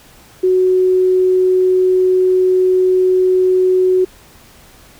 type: tone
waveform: sine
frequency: 370 Hz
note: F#4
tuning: in tune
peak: -9 dBFS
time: 0.43-4.05 s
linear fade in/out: 10 ms
effects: pink hiss -44 dBFS RMS until 4.99 s

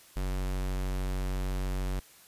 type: tone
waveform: square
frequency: 46.74 Hz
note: F#1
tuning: 18 cents sharp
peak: -30 dBFS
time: 0.16-2 s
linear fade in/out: 10 ms
effects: white hiss -56 dBFS RMS until 2.27 s + resampled to 32000 Hz

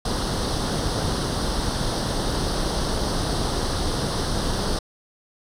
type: noise with comb filter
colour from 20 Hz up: pink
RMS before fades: -24 dBFS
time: 0.05-4.79 s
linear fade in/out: 5 ms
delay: 0.21 ms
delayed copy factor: +0.75
effects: low-pass 8000 Hz 12 dB/octave

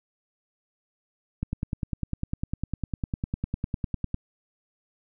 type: click train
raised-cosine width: 5 ms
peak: -15 dBFS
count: 28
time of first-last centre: 1.43-4.144 s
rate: 9.95 Hz
effects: none

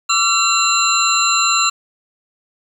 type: tone cluster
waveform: sine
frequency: 1169 / 1351 / 2750 / 4035 / 7250 Hz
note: D6 / E6 / F7 / B7 / A#8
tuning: -8 / +42 / -27 / +36 / -49 cents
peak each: -19 dBFS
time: 0.09-1.7 s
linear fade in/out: 10 ms
effects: 7-bit

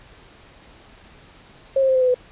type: tone with pitch steps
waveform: sine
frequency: 540 / 531.6 / 523.4 / 515.3 / 507.3 / 499.5 Hz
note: C#5 / C5 / C5 / C5 / B4 / B4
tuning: -45 / +27 / 0 / -27 / +46 / +20 cents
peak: -14 dBFS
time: 1.76-2.144 s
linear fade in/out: 5 ms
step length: 64 ms
effects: pink hiss -48 dBFS RMS until 2.31 s + resampled to 8000 Hz

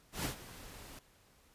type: noise with ADSR envelope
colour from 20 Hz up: pink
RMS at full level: -35 dBFS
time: 0.12-0.99 s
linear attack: 120 ms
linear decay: 110 ms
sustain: -16 dB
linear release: 3 ms
effects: pink hiss -66 dBFS RMS until 1.54 s + resampled to 32000 Hz

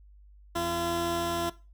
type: tone pair together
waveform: 15% pulse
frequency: 84.81 / 340.9 Hz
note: E2 / F4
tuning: +50 / -42 cents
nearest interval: 2 octaves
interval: 2408 cents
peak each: -31 / -22 dBFS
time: 0.55-1.5 s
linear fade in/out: 10 ms
effects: noise-tail reverb RT60 0.3 s tail -18 dB re dry + added 50 Hz sine -51 dBFS peak until 1.73 s

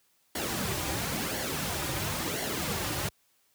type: noise with flanger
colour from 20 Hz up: pink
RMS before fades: -32 dBFS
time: 0.35-3.09 s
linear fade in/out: 5 ms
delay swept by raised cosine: 0.79 to 4.59 ms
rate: 0.97 Hz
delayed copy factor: -0.6
effects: white hiss -69 dBFS RMS until 3.54 s + high-pass 60 Hz 12 dB/octave

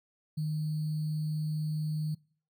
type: tone with sample-and-hold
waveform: sine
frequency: 154.1 Hz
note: D#3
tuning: 16 cents flat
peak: -29 dBFS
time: 0.37-2.15 s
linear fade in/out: 10 ms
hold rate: 4410 Hz
effects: noise-tail reverb RT60 0.5 s tail -25 dB re dry

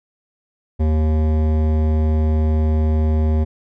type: tone with hard clipping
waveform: sine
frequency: 77.78 Hz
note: D#2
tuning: in tune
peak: -16 dBFS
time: 0.79-3.45 s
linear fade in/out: 20 ms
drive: 15 dB
effects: none

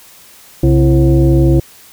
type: tone with frequency modulation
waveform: sine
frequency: 136.3 Hz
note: C#3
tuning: 29 cents flat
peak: -6 dBFS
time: 0.63-1.6 s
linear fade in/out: 5 ms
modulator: 200 Hz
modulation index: 1.3
effects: white hiss -41 dBFS RMS until 1.92 s

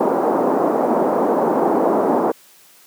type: band-pass noise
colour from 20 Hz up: pink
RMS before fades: -17 dBFS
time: 0-2.32 s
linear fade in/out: 10 ms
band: 250 to 930 Hz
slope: 24 dB/octave
effects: white hiss -49 dBFS RMS until 2.86 s + high-pass 150 Hz 12 dB/octave

